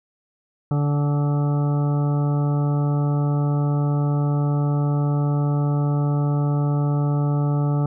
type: harmonic tone with a mistuned harmonic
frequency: 145 Hz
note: D3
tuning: 22 cents flat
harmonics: 1 / 2 / 3 / 4 / 5 / 6 / 8 / 9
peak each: -18 / -28 / -33 / -35 / -36 / -37 / -40 / -39 dBFS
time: 0.71-7.86 s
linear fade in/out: 2 ms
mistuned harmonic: 5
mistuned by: +23 cents
effects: none